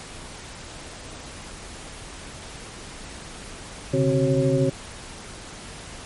sine tone cluster, 130.5 / 143.5 / 266.5 / 376.7 / 545 Hz, C3 / D3 / C4 / F#4 / C#5, -4 / -40 / +32 / +31 / -29 cents, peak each -24 dBFS, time 3.93-4.7 s, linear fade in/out 10 ms, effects pink hiss -39 dBFS RMS until 6.05 s + MP3 48 kbps

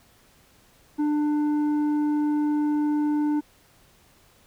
triangle tone with tanh clipping, 297.6 Hz, D4, 23 cents sharp, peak -22 dBFS, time 0.98-3.41 s, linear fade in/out 20 ms, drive 11 dB, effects pink hiss -58 dBFS RMS until 4.46 s

